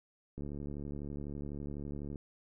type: click train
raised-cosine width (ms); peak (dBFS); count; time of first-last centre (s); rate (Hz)
3; -30; 129; 0.38-2.158; 72
effects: none